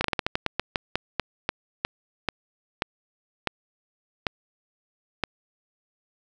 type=slowing click train; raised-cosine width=0.3 ms; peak=-7 dBFS; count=19; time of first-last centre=0.01-5.237 s; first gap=33 ms; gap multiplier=1.22; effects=none